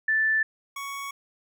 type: tone pair in turn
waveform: sine / 25% pulse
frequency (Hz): 1760 / 1114.3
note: A6 / C#6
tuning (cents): 0 / +9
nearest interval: minor sixth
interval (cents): 791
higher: first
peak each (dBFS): -20 / -29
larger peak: first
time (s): 0.08-0.43 / 0.76-1.11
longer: neither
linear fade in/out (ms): 5
effects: none